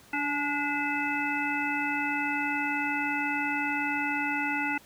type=harmonic tone with a mistuned harmonic; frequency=290.2 Hz; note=D4; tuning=21 cents flat; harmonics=1 / 3 / 5 / 7 / 9; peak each=-33 / -33 / -33 / -33 / -33 dBFS; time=0.13-4.78 s; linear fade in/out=5 ms; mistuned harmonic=3; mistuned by=-36 cents; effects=pink hiss -55 dBFS RMS until 4.85 s + high-pass 60 Hz 12 dB/octave